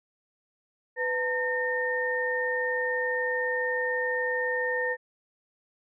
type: tone cluster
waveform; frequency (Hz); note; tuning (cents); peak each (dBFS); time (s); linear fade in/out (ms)
sine; 499.6 / 903 / 1827; B4 / A5 / A#6; +20 / +45 / -35; -29 / -36 / -28; 0.96-4.97; 50
effects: none